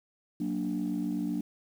sine chord, Gb augmented, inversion none, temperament equal, 185 / 233.1 / 293.7 Hz, Gb3 / Bb3 / D4, 0 / 0 / 0 cents, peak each -33 / -33 / -31 dBFS, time 0.4-1.41 s, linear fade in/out 5 ms, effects tanh soft clip ceiling -23 dBFS + 9-bit

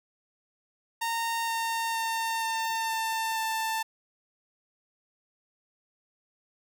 sawtooth tone with pitch steps, 920 / 913.6 / 907.3 / 901.1 / 894.8 / 888.7 Hz, A#5 / A#5 / A#5 / A5 / A5 / A5, -23 / -35 / -47 / +41 / +29 / +17 cents, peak -24 dBFS, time 1.01-3.83 s, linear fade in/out 10 ms, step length 470 ms, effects none

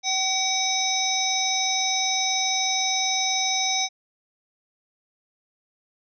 harmonic tone, 759 Hz, F#5, 44 cents sharp, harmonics 1 / 3 / 5 / 7 / 8, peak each -28 / -29 / -27 / -28 / -27 dBFS, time 0.03-3.89 s, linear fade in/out 50 ms, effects none

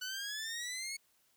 15% pulse exponential sweep, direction up, 1480 to 2217 Hz, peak -32 dBFS, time 0.01-0.97 s, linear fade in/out 10 ms, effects white hiss -72 dBFS RMS until 1.36 s

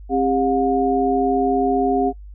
sine tone cluster, 266.3 / 400.9 / 719 Hz, C4 / G4 / F#5, +31 / +39 / -50 cents, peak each -20 dBFS, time 0.09-2.13 s, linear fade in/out 50 ms, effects noise-tail reverb RT60 0.1 s tail -24 dB re dry + added 50 Hz sine -35 dBFS peak until 2.34 s

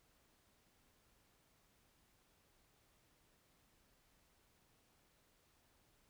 silence, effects pink hiss -74 dBFS RMS until 6.09 s

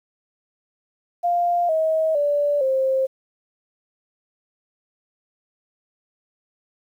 sine tone with pitch steps, 698.5 / 636.8 / 580.6 / 529.4 Hz, F5 / D#5 / D5 / C5, 0 / +40 / -20 / +20 cents, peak -17 dBFS, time 1.23-3.07 s, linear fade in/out 20 ms, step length 460 ms, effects 9-bit

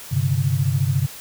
sine chord, G suspended fourth, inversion none, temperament equal with one note detuned, 98 / 130.81 / 144.73 Hz, G2 / C3 / D3, 0 / 0 / -25 cents, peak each -23 / -20 / -22 dBFS, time 0.11-1.07 s, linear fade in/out 20 ms, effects white hiss -38 dBFS RMS until 1.2 s

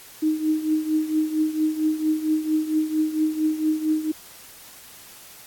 sine tone with tremolo, 311.1 Hz, D#4, in tune, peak -16 dBFS, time 0.22-4.12 s, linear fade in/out 10 ms, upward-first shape triangle, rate 4.4 Hz, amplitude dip 80%, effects white hiss -45 dBFS RMS until 5.46 s + AAC 64 kbps

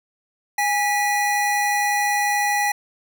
square tone pair together, 822 / 1955.1 Hz, G#5 / B6, -18 / -18 cents, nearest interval octave + minor third, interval 1500 cents, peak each -21 / -23 dBFS, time 0.58-2.72 s, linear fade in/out 5 ms, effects none

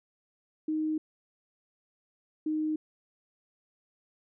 sine tone pair in turn, 311.1 / 309.6 Hz, D#4 / D#4, 0 / -9 cents, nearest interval unison, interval 9 cents, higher first, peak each -27 dBFS, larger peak neither, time 0.68-0.98 / 2.46-2.76 s, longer neither, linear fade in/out 5 ms, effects none

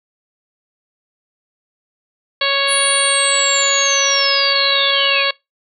harmonic tone, 554.4 Hz, C#5, in tune, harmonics 1 / 2 / 3 / 4 / 5 / 6 / 7 / 8, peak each -22 / -22 / -22 / -22 / -22 / -22 / -22 / -22 dBFS, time 2.41-5.31 s, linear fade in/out 5 ms
sine linear sweep, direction down, 9956 to 2349 Hz, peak -17 dBFS, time 2.67-5.25 s, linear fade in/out 50 ms
effects noise-tail reverb RT60 0.2 s tail -23 dB re dry

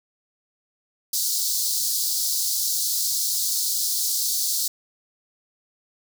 pink high-pass noise, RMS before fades -24 dBFS, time 1.13-4.68 s, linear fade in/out 5 ms, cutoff 4200 Hz, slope 48 dB/octave, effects none

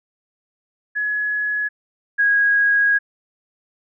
sine tone pair in turn, 1689 / 1647.6 Hz, G#6 / G#6, +29 / -14 cents, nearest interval unison, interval 43 cents, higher first, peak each -19 / -13 dBFS, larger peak second, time 0.95-1.69 / 2.18-2.99 s, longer second, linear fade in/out 20 ms, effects none

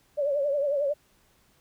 sine tone with vibrato, 570 Hz, C#5, 48 cents sharp, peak -23 dBFS, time 0.17-0.94 s, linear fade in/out 20 ms, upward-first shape triangle, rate 11 Hz, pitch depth 97 cents each way, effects pink hiss -64 dBFS RMS until 1.6 s

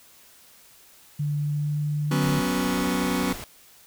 sine tone with pitch glide, 146.83 to 148.36 Hz, D3 to D3, 0 to +18 cents, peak -23 dBFS, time 1.19-2.4 s, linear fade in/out 10 ms, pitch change +18 cents, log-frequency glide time 1.39-1.79 s
sawtooth chord, F# suspended fourth, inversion none, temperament just, 185 / 246.7 / 277.5 Hz, F#3 / B3 / C#4, 0 / -2 / +2 cents, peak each -23 dBFS, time 2.11-3.33 s, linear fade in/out 5 ms
pink noise, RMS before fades -37 dBFS, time 2.22-3.44 s, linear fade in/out 0 ms
effects white hiss -53 dBFS RMS until 3.86 s

